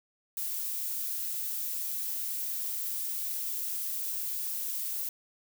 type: noise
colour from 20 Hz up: violet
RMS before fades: -34 dBFS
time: 0.37-5.09 s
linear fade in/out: 2 ms
effects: none